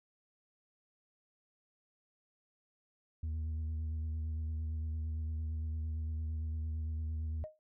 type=tone with vibrato; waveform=sine; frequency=78.9 Hz; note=D#2; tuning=25 cents sharp; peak=-32 dBFS; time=3.23-7.44 s; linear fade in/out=5 ms; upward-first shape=sine; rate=8.8 Hz; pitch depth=27 cents each way
type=tone with exponential decay; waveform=sine; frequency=620 Hz; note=D#5; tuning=6 cents flat; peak=-37 dBFS; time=7.44-7.59 s; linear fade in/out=0 ms; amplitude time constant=32 ms
effects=noise-tail reverb RT60 0.1 s tail -21 dB re dry + tanh soft clip ceiling -34 dBFS